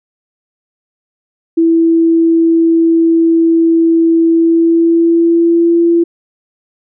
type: tone with pitch glide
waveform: sine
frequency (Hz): 330.1 to 338.8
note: E4 to E4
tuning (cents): +2 to +48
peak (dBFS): -6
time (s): 1.57-6.04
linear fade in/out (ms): 10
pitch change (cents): +46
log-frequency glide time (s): 4.28-5.78
effects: none